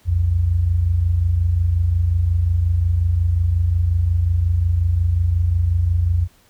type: tone pair together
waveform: sine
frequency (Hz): 61.74 / 87.31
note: B1 / F2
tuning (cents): 0 / 0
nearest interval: tritone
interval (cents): 600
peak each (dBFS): -22 / -15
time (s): 0.05-6.28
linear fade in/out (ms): 50
effects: pink hiss -55 dBFS RMS until 6.49 s